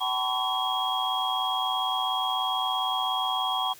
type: tone cluster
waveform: sine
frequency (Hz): 761 / 885 / 1012 / 1129 / 3285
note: F#5 / A5 / B5 / C#6 / G#7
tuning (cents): +48 / +10 / +42 / +31 / -20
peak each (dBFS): -30 / -35 / -31 / -33 / -29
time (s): 0-3.74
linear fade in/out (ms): 20
effects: white hiss -50 dBFS RMS until 3.79 s + high-pass 60 Hz 12 dB/octave